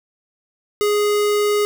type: tone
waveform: square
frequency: 415.3 Hz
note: G#4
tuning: in tune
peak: -16 dBFS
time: 0.81-1.65 s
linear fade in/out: 0 ms
effects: 7-bit